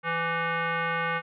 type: tone with frequency modulation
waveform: sine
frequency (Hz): 164.81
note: E3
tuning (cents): 0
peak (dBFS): -25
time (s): 0.03-1.22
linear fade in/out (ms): 50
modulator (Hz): 667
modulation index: 3
effects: none